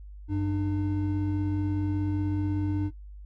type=tone pair together; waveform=triangle; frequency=95 / 301.3 Hz; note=F#2 / D4; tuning=+46 / +44 cents; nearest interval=octave + minor sixth; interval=1998 cents; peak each=-26 dBFS; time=0.28-2.91 s; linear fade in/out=50 ms; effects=noise-tail reverb RT60 0.1 s tail -17 dB re dry + added 50 Hz sine -41 dBFS peak until 3.25 s